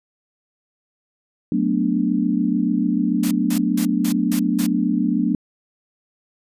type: chord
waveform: sine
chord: B minor seventh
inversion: second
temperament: equal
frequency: 185 / 220 / 246.9 / 293.7 Hz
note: F#3 / A3 / B3 / D4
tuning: 0 / 0 / 0 / 0 cents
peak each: -23 / -22 / -22 / -22 dBFS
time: 1.52-5.35 s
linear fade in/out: 2 ms
type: noise bursts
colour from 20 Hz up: white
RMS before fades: -29 dBFS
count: 6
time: 3.23-4.666 s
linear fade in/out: 5 ms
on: 81 ms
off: 190 ms
effects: resampled to 32000 Hz